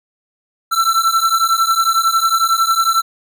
square beating tone pair, 1335 / 1346 Hz, E6 / E6, +22 / +36 cents, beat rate 11 Hz, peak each -16 dBFS, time 0.71-3.02 s, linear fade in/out 20 ms, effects none

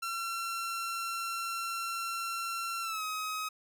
sawtooth tone with pitch glide, 1358 to 1267.1 Hz, F6 to D#6, -49 to +31 cents, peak -30 dBFS, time 0.02-3.49 s, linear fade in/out 10 ms, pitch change -120 cents, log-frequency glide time 2.82-3.03 s, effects none

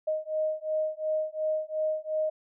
sine beating tone pair, 621 / 623.8 Hz, D#5 / D#5, -3 / +4 cents, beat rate 2.8 Hz, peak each -30 dBFS, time 0.07-2.3 s, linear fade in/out 10 ms, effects none

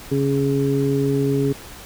harmonic tone, 138.59 Hz, C#3, in tune, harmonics 1 / 2 / 3, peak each -21 / -21 / -21 dBFS, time 0.11-1.53 s, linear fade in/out 10 ms, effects pink hiss -39 dBFS RMS until 1.85 s

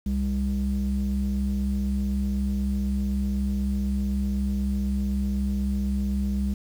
triangle ring-modulated tone, 67.5 Hz, C#2, 45 cents flat, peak -17 dBFS, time 0.06-6.54 s, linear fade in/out 5 ms, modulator 133 Hz, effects tanh soft clip ceiling -15 dBFS + 8-bit

